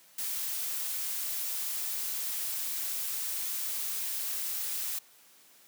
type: noise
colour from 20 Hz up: blue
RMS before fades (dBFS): -34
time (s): 0.18-4.99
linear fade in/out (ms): 5
effects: white hiss -59 dBFS RMS until 5.67 s + high-pass 150 Hz 12 dB/octave